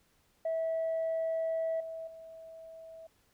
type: tone with level steps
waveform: sine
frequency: 651 Hz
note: E5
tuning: 22 cents flat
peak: -28 / -38 / -46 dBFS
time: 0.45-3.07 s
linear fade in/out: 5 ms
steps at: 1.8 / 2.07 s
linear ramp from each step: 5 ms
effects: tanh soft clip ceiling -27 dBFS + pink hiss -70 dBFS RMS until 3.33 s